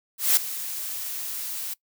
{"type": "noise with ADSR envelope", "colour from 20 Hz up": "blue", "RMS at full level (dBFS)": -17, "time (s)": [0.18, 1.74], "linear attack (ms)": 190, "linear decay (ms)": 3, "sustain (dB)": -15, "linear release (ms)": 8, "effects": ["noise-tail reverb RT60 0.1 s tail -22 dB re dry"]}